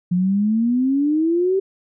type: exponential sweep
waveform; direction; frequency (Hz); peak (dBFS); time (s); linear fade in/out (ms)
sine; up; 174.61 to 392; -15; 0.11-1.6; 10
effects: none